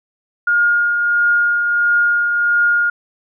sine tone with tremolo, 1422 Hz, F6, 31 cents sharp, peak -10 dBFS, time 0.47-2.9 s, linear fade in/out 5 ms, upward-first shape triangle, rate 1.5 Hz, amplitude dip 40%, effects none

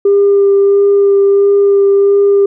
sine tone with vibrato, 399.4 Hz, G4, 32 cents sharp, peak -4 dBFS, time 0.05-2.46 s, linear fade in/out 5 ms, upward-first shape sine, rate 1.5 Hz, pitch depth 11 cents each way, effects tanh soft clip ceiling -2 dBFS

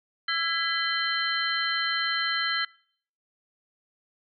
sine tone cluster, 1338 / 1650 / 1997 / 3092 / 4122 Hz, E6 / G#6 / B6 / G7 / C8, +25 / -12 / +19 / -24 / -27 cents, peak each -31 dBFS, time 0.28-2.65 s, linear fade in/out 5 ms, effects noise-tail reverb RT60 0.6 s tail -24 dB re dry

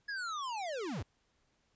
square linear sweep, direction down, 1700 to 62 Hz, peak -37 dBFS, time 0.08-1.03 s, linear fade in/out 10 ms, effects pink hiss -75 dBFS RMS until 1.75 s + resampled to 16000 Hz

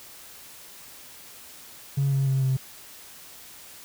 triangle tone with pitch steps, 138.59 / 136.29 / 134.02 / 131.8 Hz, C#3 / C#3 / C3 / C3, 0 / -29 / +42 / +13 cents, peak -17 dBFS, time 1.97-2.57 s, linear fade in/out 10 ms, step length 150 ms, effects tanh soft clip ceiling -17 dBFS + white hiss -46 dBFS RMS until 3.84 s

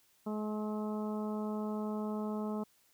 harmonic tone with a mistuned harmonic, 212.6 Hz, G#3, 41 cents sharp, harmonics 1 / 2 / 3 / 4 / 5 / 6, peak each -35 / -41 / -45 / -47 / -49 / -51 dBFS, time 0.26-2.64 s, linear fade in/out 10 ms, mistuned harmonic 6, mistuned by +18 cents, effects white hiss -69 dBFS RMS until 2.93 s

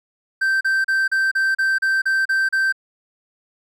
triangle tone bursts, 1560 Hz, G6, 9 cents flat, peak -14 dBFS, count 10, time 0.41-2.725 s, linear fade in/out 10 ms, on 200 ms, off 35 ms, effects none

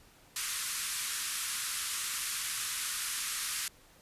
white band-pass noise, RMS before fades -36 dBFS, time 0.36-3.68 s, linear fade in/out 2 ms, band 1100 to 12000 Hz, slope 48 dB/octave, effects pink hiss -60 dBFS RMS until 4.01 s + resampled to 32000 Hz

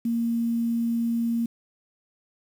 sine tone with quantisation, 232.4 Hz, A#3, 5 cents flat, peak -22 dBFS, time 0.05-1.46 s, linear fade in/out 5 ms, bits 8, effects none

